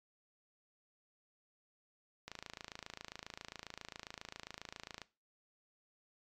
click train, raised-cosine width 0.2 ms, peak -27 dBFS, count 76, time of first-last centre 2.28-5.017 s, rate 27.4 Hz, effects noise-tail reverb RT60 0.3 s tail -18 dB re dry + MP3 96 kbps

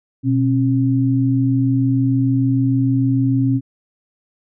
sine tone pair together, 123.37 / 270 Hz, B2 / C#4, -1 / -45 cents, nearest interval octave + major second, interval 1356 cents, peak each -16 dBFS, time 0.23-3.61 s, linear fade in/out 50 ms, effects none

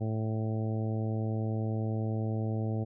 harmonic tone, 110 Hz, A2, in tune, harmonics 1 / 2 / 3 / 4 / 5 / 6 / 7, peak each -30 / -36 / -40 / -42 / -44 / -46 / -47 dBFS, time 0-2.85 s, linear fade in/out 20 ms, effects none

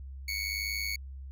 25% pulse tone with amplitude modulation, 2217 Hz, C#7, in tune, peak -25 dBFS, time 0.28-0.96 s, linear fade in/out 5 ms, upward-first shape sine, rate 101 Hz, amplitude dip 70%, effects added 67 Hz sine -40 dBFS peak until 1.31 s

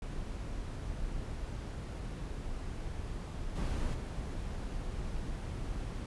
brown noise with level steps, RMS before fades -39 / -33 / -38 dBFS, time 0.02-6.06 s, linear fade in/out 2 ms, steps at 3.55 / 3.93 s, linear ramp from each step 20 ms, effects resampled to 24000 Hz

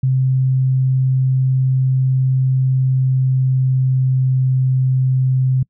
sine tone with pitch glide, 130.81 to 130.06 Hz, C3 to C3, 0 to -10 cents, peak -12 dBFS, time 0.03-5.63 s, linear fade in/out 5 ms, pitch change -10 cents, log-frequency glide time 2.68-4.47 s, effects noise-tail reverb RT60 0.1 s tail -26 dB re dry

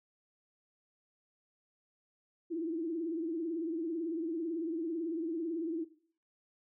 sine tone with vibrato, 329.6 Hz, E4, in tune, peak -33 dBFS, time 2.5-5.85 s, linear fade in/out 20 ms, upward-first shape triangle, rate 18 Hz, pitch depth 120 cents each way, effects noise-tail reverb RT60 0.5 s tail -17 dB re dry

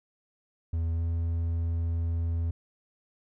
triangle tone with pitch glide, 82.41 to 83.56 Hz, E2 to E2, 0 to +24 cents, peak -24 dBFS, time 0.73-2.51 s, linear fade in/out 5 ms, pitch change +24 cents, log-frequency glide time 0.93-1.02 s, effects none

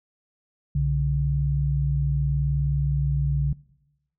sine tone pair together, 63.5 / 142.7 Hz, B1 / D3, +49 / -49 cents, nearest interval octave + major second, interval 1402 cents, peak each -25 / -21 dBFS, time 0.75-3.53 s, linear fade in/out 5 ms, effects noise-tail reverb RT60 1.0 s tail -22 dB re dry

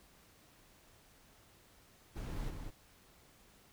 brown noise with echo, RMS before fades -41 dBFS, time 2.15-2.51 s, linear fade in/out 20 ms, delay 200 ms, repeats 1, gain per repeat -4 dB, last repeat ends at 2.71 s, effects pink hiss -64 dBFS RMS until 3.72 s

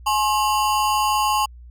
square ring-modulated tone, 958 Hz, A#5, 47 cents sharp, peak -15 dBFS, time 0.06-1.46 s, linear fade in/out 10 ms, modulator 113 Hz, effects added 60 Hz sine -39 dBFS peak until 1.7 s

